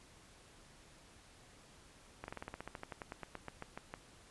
slowing click train, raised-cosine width 0.5 ms, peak -28 dBFS, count 20, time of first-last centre 2.24-3.939 s, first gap 41 ms, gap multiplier 1.08, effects pink hiss -61 dBFS RMS until 4.3 s + resampled to 24000 Hz

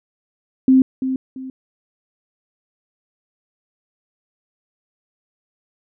sine tone with echo, 261.6 Hz, C4, in tune, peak -8 dBFS, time 0.68-0.82 s, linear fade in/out 2 ms, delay 340 ms, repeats 2, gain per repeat -10 dB, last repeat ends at 1.5 s, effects none

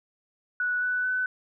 sine tone with pitch steps, 1474 / 1489.4 / 1505 Hz, F#6 / F#6 / F#6, -7 / +11 / +29 cents, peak -24 dBFS, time 0.6-1.26 s, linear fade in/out 2 ms, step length 220 ms, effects none

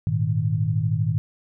sine chord, Ab suspended second, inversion none, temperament equal, 103.83 / 116.54 / 155.56 Hz, Ab2 / Bb2 / Eb3, 0 / 0 / 0 cents, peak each -24 dBFS, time 0.07-1.18 s, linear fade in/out 0 ms, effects none

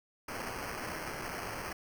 violet noise with sample-and-hold, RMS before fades -40 dBFS, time 0.28-1.73 s, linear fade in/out 5 ms, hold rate 3675 Hz, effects none

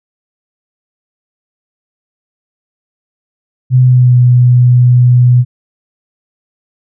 sine tone with pitch glide, 127.4 to 123.63 Hz, C3 to B2, -46 to +2 cents, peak -3 dBFS, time 3.7-5.45 s, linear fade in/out 50 ms, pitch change -52 cents, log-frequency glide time 3.8-4.17 s, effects none

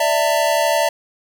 square chord, D suspended second, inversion none, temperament equal with one note detuned, 587.3 / 659.3 / 902.7 Hz, D5 / E5 / A5, 0 / 0 / +44 cents, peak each -20 / -19 / -21 dBFS, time 0-0.89 s, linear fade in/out 5 ms, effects 8-bit

